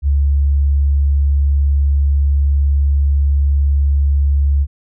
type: tone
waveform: sine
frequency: 70.5 Hz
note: C#2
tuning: 30 cents sharp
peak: -10 dBFS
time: 0.02-4.67 s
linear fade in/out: 50 ms
effects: none